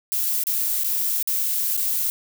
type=noise with dropouts; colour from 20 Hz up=violet; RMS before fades=-23 dBFS; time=0.12-2.1 s; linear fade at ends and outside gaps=0 ms; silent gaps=0.437-0.469 / 0.836-0.844 / 1.227-1.274 / 1.767-1.775 s; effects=none